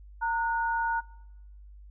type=tone pair together; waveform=sine; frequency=918.5 / 1458 Hz; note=A#5 / F#6; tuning=-26 / -26 cents; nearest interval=minor sixth; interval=800 cents; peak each=-27 / -31 dBFS; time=0.21-1.01 s; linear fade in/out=20 ms; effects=noise-tail reverb RT60 0.9 s tail -24 dB re dry + added 50 Hz sine -46 dBFS peak until 1.9 s